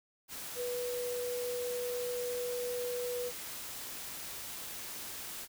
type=tone in noise; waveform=sine; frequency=490 Hz; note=B4; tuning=14 cents flat; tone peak=-34 dBFS; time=0.55-3.32 s; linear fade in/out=50 ms; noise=white; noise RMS=-43 dBFS; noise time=0.28-5.48 s; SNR=+6 dB; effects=none